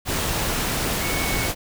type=tone in noise; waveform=sine; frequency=2217 Hz; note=C#7; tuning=in tune; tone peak=-29 dBFS; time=1-1.5 s; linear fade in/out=50 ms; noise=pink; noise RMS=-24 dBFS; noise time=0.05-1.55 s; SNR=-8 dB; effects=none